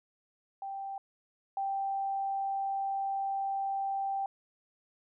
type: tone pair in turn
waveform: sine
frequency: 784 / 784 Hz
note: G5 / G5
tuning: 0 / 0 cents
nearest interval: unison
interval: 0 cents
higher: neither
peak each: -36 / -30 dBFS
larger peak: second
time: 0.62-0.98 / 1.57-4.26 s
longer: second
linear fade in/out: 2 ms
effects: none